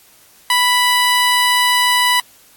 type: tone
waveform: 15% pulse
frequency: 987.8 Hz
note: B5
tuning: in tune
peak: -5 dBFS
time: 0.5-2.2 s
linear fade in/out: 2 ms
effects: white hiss -48 dBFS RMS until 2.56 s + AAC 64 kbps